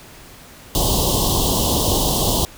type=band-stop noise; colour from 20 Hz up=pink; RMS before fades=-18 dBFS; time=0.75-2.45 s; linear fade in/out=0 ms; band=1100 to 2900 Hz; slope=96 dB/octave; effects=pink hiss -42 dBFS RMS until 2.57 s